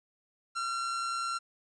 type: tone with amplitude modulation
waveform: 45% pulse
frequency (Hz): 1366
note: F6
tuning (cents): -39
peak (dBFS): -30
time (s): 0.55-1.39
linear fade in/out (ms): 20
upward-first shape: sine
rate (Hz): 130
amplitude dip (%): 30
effects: resampled to 22050 Hz + 11-bit